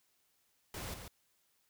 pink noise with echo, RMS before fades -43 dBFS, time 0.74-0.94 s, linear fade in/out 2 ms, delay 140 ms, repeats 1, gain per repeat -6 dB, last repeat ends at 1.08 s, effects white hiss -75 dBFS RMS until 1.69 s

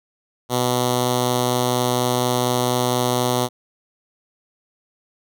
5% pulse tone with notch filter, 124.2 Hz, B2, 10 cents sharp, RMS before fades -20 dBFS, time 0.49-3.49 s, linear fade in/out 50 ms, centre 1600 Hz, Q 1.1, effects none

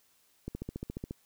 click train, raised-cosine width 3 ms, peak -24 dBFS, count 10, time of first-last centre 0.48-1.109 s, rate 14.3 Hz, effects white hiss -68 dBFS RMS until 1.25 s

